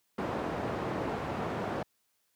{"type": "low-pass noise", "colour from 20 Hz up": "white", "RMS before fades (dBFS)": -34, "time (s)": [0.18, 1.83], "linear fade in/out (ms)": 5, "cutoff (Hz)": 770, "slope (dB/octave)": 12, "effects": ["white hiss -75 dBFS RMS until 2.35 s", "high-pass 80 Hz 12 dB/octave"]}